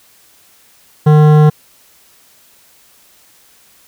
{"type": "tone with hard clipping", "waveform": "sine", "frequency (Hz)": 151.8, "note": "D#3", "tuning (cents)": -42, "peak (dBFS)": -6, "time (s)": [1.06, 1.5], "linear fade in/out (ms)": 10, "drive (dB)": 14, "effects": ["white hiss -48 dBFS RMS until 3.87 s"]}